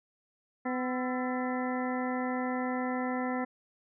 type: harmonic tone with a mistuned harmonic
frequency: 252.7 Hz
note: B3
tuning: 40 cents sharp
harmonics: 1 / 2 / 3 / 4 / 5 / 7 / 8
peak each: -32 / -37 / -37 / -41 / -42 / -42 / -44 dBFS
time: 0.65-3.45 s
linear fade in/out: 10 ms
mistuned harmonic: 5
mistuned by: +100 cents
effects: none